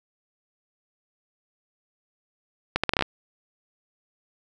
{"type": "accelerating click train", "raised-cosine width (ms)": 0.3, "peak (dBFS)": -5, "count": 8, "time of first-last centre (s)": [2.76, 3.023], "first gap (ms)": 76, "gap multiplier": 0.75, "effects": []}